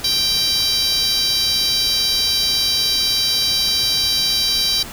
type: tone with high-pass filter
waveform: 10% pulse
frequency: 784 Hz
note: G5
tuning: in tune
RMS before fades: -18 dBFS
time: 0.04-4.83 s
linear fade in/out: 5 ms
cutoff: 4300 Hz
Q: 3.3
effects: pink hiss -33 dBFS RMS until 4.92 s